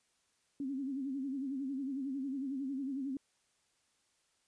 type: tone with vibrato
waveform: sine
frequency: 270.8 Hz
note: C#4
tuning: 40 cents flat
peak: -35 dBFS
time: 0.6-3.17 s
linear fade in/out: 2 ms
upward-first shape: sine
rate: 11 Hz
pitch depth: 93 cents each way
effects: white hiss -75 dBFS RMS until 4.47 s + resampled to 22050 Hz